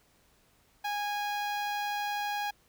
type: tone with notch filter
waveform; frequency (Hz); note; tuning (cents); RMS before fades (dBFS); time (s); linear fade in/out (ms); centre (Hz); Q
sawtooth; 824; G#5; -14; -33; 0.84-2.51; 10; 8800; 0.78
effects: pink hiss -66 dBFS RMS until 2.68 s